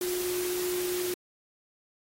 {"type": "tone in noise", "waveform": "sine", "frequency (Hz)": 359.7, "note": "F#4", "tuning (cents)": -49, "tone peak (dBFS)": -29, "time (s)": [0.01, 1.14], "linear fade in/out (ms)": 2, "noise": "white", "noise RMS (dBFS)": -36, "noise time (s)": [0.01, 1.14], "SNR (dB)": 4, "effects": ["AAC 48 kbps"]}